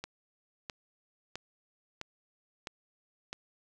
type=click train; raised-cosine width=0.2 ms; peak=-21 dBFS; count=6; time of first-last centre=0.04-3.329 s; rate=1.52 Hz; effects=none